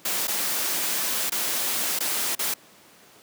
white noise with dropouts, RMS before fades -26 dBFS, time 0.05-2.54 s, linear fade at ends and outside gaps 5 ms, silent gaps 0.273-0.279 / 1.298-1.319 / 1.99-2.004 / 2.352-2.391 s, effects pink hiss -52 dBFS RMS until 3.22 s + high-pass 200 Hz 12 dB/octave

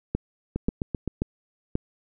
two click trains, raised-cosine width 3 ms, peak -14 / -11 dBFS, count 5 / 4, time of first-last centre 0.56-1.077 / 0.15-1.754 s, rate 7.74 / 1.87 Hz, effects none

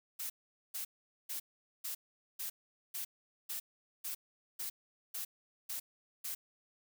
blue noise bursts, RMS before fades -40 dBFS, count 12, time 0.19-6.35 s, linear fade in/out 10 ms, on 110 ms, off 440 ms, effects none

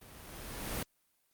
pink noise with level ramp, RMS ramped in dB -55 to -35 dBFS, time 0.01-0.83 s, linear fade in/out 5 ms, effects white hiss -75 dBFS RMS until 1.33 s + Opus 32 kbps

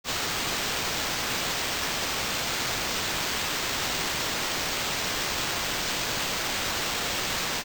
violet noise with sample-and-hold, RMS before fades -29 dBFS, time 0.04-7.64 s, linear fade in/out 50 ms, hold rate 11025 Hz, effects none

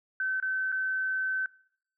sine tone with dropouts, 1532 Hz, G6, 40 cents flat, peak -27 dBFS, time 0.2-1.46 s, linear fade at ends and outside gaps 2 ms, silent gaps 0.401-0.425 / 0.719-0.724 s, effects noise-tail reverb RT60 0.6 s tail -21 dB re dry

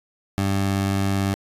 20% pulse tone, 98 Hz, G2, in tune, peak -15 dBFS, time 0.38-1.34 s, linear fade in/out 0 ms, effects resampled to 32000 Hz

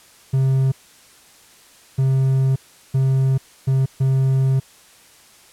triangle tone bursts at uneven times, 133.2 Hz, C3, 31 cents sharp, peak -12 dBFS, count 5, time 0.33-0.72 / 1.98-2.56 / 2.94-3.38 / 3.67-3.86 / 4-4.6 s, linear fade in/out 10 ms, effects white hiss -49 dBFS RMS until 5.52 s + low-pass 11000 Hz 12 dB/octave

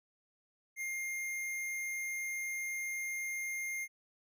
sine tone with hard clipping, 2118 Hz, C7, 21 cents sharp, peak -37 dBFS, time 0.76-3.88 s, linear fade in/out 50 ms, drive 18 dB, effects none

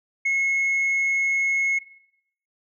sine tone, 2176 Hz, C#7, 33 cents flat, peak -17 dBFS, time 0.25-1.79 s, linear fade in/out 10 ms, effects noise-tail reverb RT60 0.7 s tail -17 dB re dry + tanh soft clip ceiling -18 dBFS

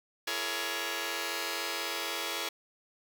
5% pulse chord, A# half-diminished seventh, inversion second, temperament just, 335.6 / 419.5 / 466.2 / 559.4 Hz, E4 / G#4 / A#4 / C#5, +31 / +17 / 0 / +16 cents, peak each -27 dBFS, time 0.27-2.49 s, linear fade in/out 5 ms, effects none

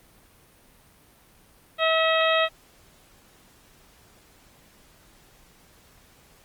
harmonic tone with a mistuned harmonic, 645 Hz, E5, 38 cents flat, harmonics 1 / 2 / 3 / 4 / 5 / 6, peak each -22 / -25 / -27 / -28 / -29 / -30 dBFS, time 1.78-2.49 s, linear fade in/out 50 ms, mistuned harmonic 6, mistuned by -41 cents, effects pink hiss -56 dBFS RMS until 6.44 s + Opus 32 kbps

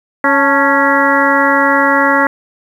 harmonic tone with a mistuned harmonic, 277.2 Hz, C#4, in tune, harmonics 1 / 2 / 3 / 4 / 5 / 6 / 7, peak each -16 / -16 / -16 / -16 / -16 / -16 / -16 dBFS, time 0.24-2.27 s, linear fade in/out 2 ms, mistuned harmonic 3, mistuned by +88 cents, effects 7-bit

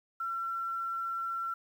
sine tone, 1354 Hz, E6, 46 cents sharp, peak -32 dBFS, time 0.2-1.54 s, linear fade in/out 5 ms, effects 10-bit

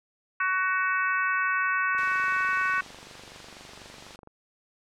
harmonic tone, 374.1 Hz, F#4, 19 cents sharp, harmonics 3 / 4 / 5 / 6 / 7, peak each -28 / -26 / -32 / -36 / -35 dBFS, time 0.4-2.81 s, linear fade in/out 5 ms
click train, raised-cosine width 1 ms, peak -33 dBFS, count 57, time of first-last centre 1.95-4.274 s, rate 24.1 Hz
white noise, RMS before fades -43 dBFS, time 1.98-4.16 s, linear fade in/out 2 ms
effects low-pass 5000 Hz 12 dB/octave

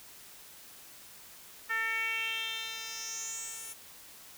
10% pulse tone with band-pass filter sweep, 450 Hz, A4, 39 cents sharp, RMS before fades -36 dBFS, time 1.69-3.74 s, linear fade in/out 20 ms, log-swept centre 1700 to 10000 Hz, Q 4.2, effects white hiss -52 dBFS RMS until 4.37 s

